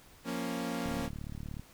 sawtooth chord, Bb minor, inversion second, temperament equal, 174.61 / 233.1 / 277.2 Hz, F3 / Bb3 / Db4, 0 / 0 / 0 cents, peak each -36 / -33 / -34 dBFS, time 0.24-1.1 s, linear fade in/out 50 ms
click train, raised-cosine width 5 ms, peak -29 dBFS, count 28, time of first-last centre 0.86-1.596 s, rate 36.7 Hz
effects pink hiss -58 dBFS RMS until 1.73 s

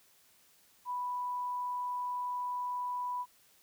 sine tone, 987.8 Hz, B5, in tune, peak -33 dBFS, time 0.85-3.26 s, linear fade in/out 50 ms, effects white hiss -65 dBFS RMS until 3.62 s

